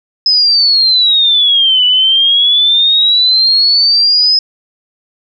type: exponential two-way sweep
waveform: sine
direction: down then up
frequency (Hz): 5120 to 2960 to 5120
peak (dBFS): -6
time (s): 0.26-4.39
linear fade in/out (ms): 2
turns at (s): 1.85
effects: none